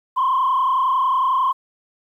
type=tone with frequency modulation; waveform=sine; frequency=1046.5 Hz; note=C6; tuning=in tune; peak=-14 dBFS; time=0.16-1.53 s; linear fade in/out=20 ms; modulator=31 Hz; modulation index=1.5; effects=tanh soft clip ceiling -12 dBFS + 9-bit